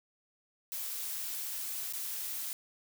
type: noise with dropouts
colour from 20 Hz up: blue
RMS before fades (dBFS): -38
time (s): 0.72-2.53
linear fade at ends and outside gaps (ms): 0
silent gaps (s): 1.925-1.935
effects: none

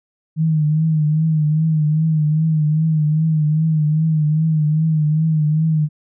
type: tone with vibrato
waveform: sine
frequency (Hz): 155.56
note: D#3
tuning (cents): 0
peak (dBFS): -13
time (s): 0.36-5.89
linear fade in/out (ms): 50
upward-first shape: triangle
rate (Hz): 2.5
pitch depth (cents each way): 69
effects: none

